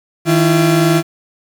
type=tone pair together; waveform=35% pulse; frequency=158.4 / 339.1 Hz; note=D#3 / E4; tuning=+31 / +49 cents; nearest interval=octave + minor second; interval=1318 cents; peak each=-11 dBFS; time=0.25-1.03 s; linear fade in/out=50 ms; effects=7-bit